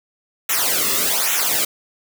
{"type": "noise with flanger", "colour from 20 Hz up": "white", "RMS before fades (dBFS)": -19, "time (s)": [0.49, 1.65], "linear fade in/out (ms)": 5, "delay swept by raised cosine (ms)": [0.21, 1.31], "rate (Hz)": 1.2, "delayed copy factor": -0.85, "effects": []}